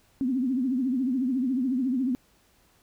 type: tone with vibrato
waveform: sine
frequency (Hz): 256.9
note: C4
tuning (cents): -32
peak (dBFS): -23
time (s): 0.21-2.15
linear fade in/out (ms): 0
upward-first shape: triangle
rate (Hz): 14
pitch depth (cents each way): 150
effects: pink hiss -63 dBFS RMS until 2.82 s